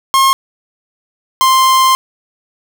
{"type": "tone pair in turn", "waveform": "45% pulse", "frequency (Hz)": [1073, 1048.5], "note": ["C6", "C6"], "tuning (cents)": [43, 3], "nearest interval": "unison", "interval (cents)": 40, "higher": "first", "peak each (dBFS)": -7, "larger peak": "neither", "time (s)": [[0.14, 0.33], [1.41, 1.95]], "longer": "second", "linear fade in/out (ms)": 0, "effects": []}